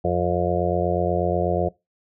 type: harmonic tone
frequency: 88.2 Hz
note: F2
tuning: 18 cents sharp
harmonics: 1 / 2 / 4 / 5 / 6 / 7 / 8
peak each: -27 / -27 / -27 / -27 / -27 / -27 / -27 dBFS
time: 0.04-1.69 s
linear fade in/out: 10 ms
effects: noise-tail reverb RT60 0.2 s tail -21 dB re dry